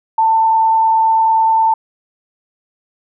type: tone with frequency modulation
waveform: sine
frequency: 892 Hz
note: A5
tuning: 23 cents sharp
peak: -9 dBFS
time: 0.18-1.74 s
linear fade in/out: 5 ms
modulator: 29.4 Hz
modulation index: 0.31
effects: none

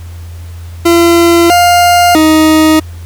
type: tone with pitch steps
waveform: 40% pulse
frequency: 340.1 / 703 / 313.3 Hz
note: F4 / F5 / D#4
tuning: -46 / +11 / +12 cents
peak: -3 dBFS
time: 0.85-2.8 s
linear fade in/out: 10 ms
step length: 650 ms
effects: added 85 Hz sine -23 dBFS peak until 3.05 s + pink hiss -39 dBFS RMS until 3.05 s

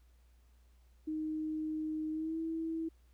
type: tone with pitch glide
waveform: sine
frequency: 311.1 to 324.9 Hz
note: D#4 to E4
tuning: 0 to -25 cents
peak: -34 dBFS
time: 1.07-2.89 s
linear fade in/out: 10 ms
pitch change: +75 cents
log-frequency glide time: 2.11-2.38 s
effects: added 60 Hz sine -61 dBFS peak until 3.13 s + pink hiss -75 dBFS RMS until 3.13 s

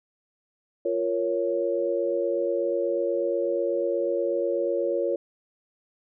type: chord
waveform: sine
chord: Bb minor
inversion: second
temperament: equal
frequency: 349.2 / 466.2 / 554.4 Hz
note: F4 / Bb4 / Db5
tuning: 0 / 0 / 0 cents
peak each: -28 / -28 / -26 dBFS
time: 0.85-5.16 s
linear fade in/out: 5 ms
effects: none

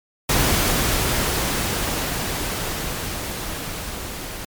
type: noise with level ramp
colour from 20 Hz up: pink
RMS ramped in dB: -18 to -32 dBFS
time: 0.29-4.45 s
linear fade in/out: 5 ms
effects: MP3 96 kbps

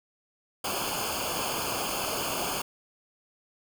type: noise with comb filter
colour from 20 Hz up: pink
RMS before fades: -31 dBFS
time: 0.64-2.62 s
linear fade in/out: 5 ms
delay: 0.52 ms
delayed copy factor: -0.9
effects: none

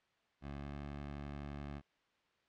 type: tone with pitch glide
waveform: 15% pulse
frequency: 70.6 to 71.67 Hz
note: C#2 to D2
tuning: +32 to -42 cents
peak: -37 dBFS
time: 0.41-1.82 s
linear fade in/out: 50 ms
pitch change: +26 cents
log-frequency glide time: 0.57-0.76 s
effects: white hiss -75 dBFS RMS until 2.48 s + low-pass 3000 Hz 12 dB/octave

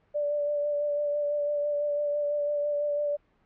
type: tone with vibrato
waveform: sine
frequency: 585 Hz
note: D5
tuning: 7 cents flat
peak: -25 dBFS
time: 0.14-3.17 s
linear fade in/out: 20 ms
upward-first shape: sine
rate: 6 Hz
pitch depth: 18 cents each way
effects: pink hiss -67 dBFS RMS until 3.45 s + low-pass 2000 Hz 12 dB/octave

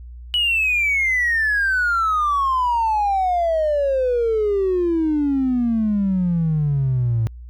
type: exponential sweep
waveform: triangle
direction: down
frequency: 2960 to 110 Hz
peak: -13 dBFS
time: 0.34-7.27 s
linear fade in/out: 0 ms
effects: tanh soft clip ceiling -13 dBFS + added 60 Hz sine -34 dBFS peak until 7.49 s

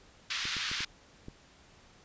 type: band-pass noise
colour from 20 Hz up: white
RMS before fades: -35 dBFS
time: 0.3-0.85 s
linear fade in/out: 5 ms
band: 1300 to 4900 Hz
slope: 24 dB/octave
type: clicks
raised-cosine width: 3 ms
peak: -30 dBFS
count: 5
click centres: 0.454 / 0.567 / 0.715 / 0.806 / 1.284 s
effects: pink hiss -59 dBFS RMS until 2.04 s + resampled to 16000 Hz

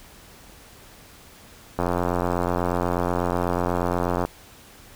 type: click train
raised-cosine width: 1 ms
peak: -9 dBFS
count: 218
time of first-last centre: 1.79-4.25 s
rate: 88.2 Hz
effects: pink hiss -48 dBFS RMS until 4.95 s

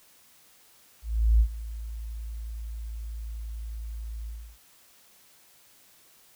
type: tone with ADSR envelope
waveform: sine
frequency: 55.6 Hz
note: A1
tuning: 19 cents sharp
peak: -15 dBFS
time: 1.02-4.58 s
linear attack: 380 ms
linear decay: 76 ms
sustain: -18 dB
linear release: 310 ms
effects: white hiss -58 dBFS RMS until 6.35 s

